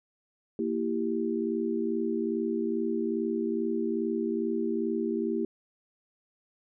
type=chord; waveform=sine; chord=E diminished; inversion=second; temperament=equal with one note detuned; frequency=230.7 / 329.6 / 392 Hz; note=Bb3 / E4 / G4; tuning=-18 / 0 / 0 cents; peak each=-31 dBFS; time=0.59-5.45 s; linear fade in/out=2 ms; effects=none